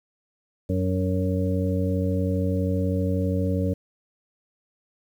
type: harmonic tone with a mistuned harmonic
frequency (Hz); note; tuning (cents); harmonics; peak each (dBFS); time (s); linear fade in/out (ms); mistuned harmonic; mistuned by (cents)
92.4; F#2; -2; 1 / 2 / 3 / 5 / 6; -24 / -27 / -29 / -31 / -32; 0.69-3.74; 10; 3; +28
effects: 9-bit